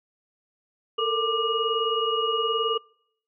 sine tone cluster, 441.5 / 460.5 / 1187 / 2887 Hz, A4 / A#4 / D6 / F#7, +6 / -21 / +18 / -43 cents, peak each -28 / -29 / -26 / -28 dBFS, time 0.98-2.78 s, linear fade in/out 10 ms, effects noise-tail reverb RT60 0.7 s tail -26 dB re dry

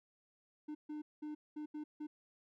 triangle tone bursts at uneven times, 301.7 Hz, D4, 47 cents sharp, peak -39 dBFS, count 6, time 0.68-0.75 / 0.89-1.02 / 1.22-1.35 / 1.56-1.66 / 1.74-1.84 / 2-2.07 s, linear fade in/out 10 ms, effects none

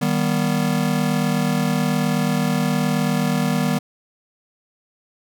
square chord, Eb augmented, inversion none, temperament just, 155.56 / 194.45 / 243.1 Hz, Eb3 / G3 / B3, 0 / -14 / -27 cents, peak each -23 / -23 / -23 dBFS, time 0.01-3.79 s, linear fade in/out 10 ms, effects none

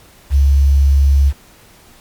sine tone with quantisation, 69.4 Hz, C#2, 3 cents sharp, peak -7 dBFS, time 0.3-1.33 s, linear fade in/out 50 ms, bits 6, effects pink hiss -45 dBFS RMS until 2 s + MP3 96 kbps

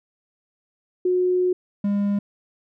sine / triangle tone pair in turn, 363.6 / 202.4 Hz, F#4 / G#3, -30 / -44 cents, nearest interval minor seventh, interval 1014 cents, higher first, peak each -17 / -17 dBFS, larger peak neither, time 1.05-1.53 / 1.84-2.19 s, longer first, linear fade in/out 5 ms, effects none

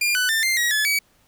sawtooth tone with pitch steps, 2405 / 1495 / 1790 / 2096 / 1904 / 1719 / 2275 Hz, D7 / F#6 / A6 / C7 / A#6 / A6 / C#7, +41 / +17 / +29 / +2 / +36 / -41 / +44 cents, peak -15 dBFS, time 0.01-0.99 s, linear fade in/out 5 ms, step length 140 ms, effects pink hiss -60 dBFS RMS until 1.27 s

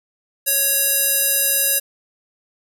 square tone with band-pass filter, 554.4 Hz, C#5, in tune, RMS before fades -18 dBFS, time 0.46-1.8 s, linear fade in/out 20 ms, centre 12000 Hz, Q 2, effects none

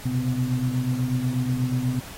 sine tone cluster, 123.1 / 131.3 / 252 Hz, B2 / C3 / B3, -5 / +6 / +35 cents, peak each -26 dBFS, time 0.05-2 s, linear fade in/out 10 ms, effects pink hiss -41 dBFS RMS until 2.17 s + AAC 48 kbps

